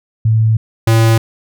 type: tone pair in turn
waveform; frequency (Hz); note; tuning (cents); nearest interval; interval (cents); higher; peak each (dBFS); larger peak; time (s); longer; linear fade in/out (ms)
sine / square; 110.8 / 113.06; A2 / A2; +13 / +48; unison; 35; second; -8; neither; 0.25-0.57 / 0.87-1.18; first; 5
effects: none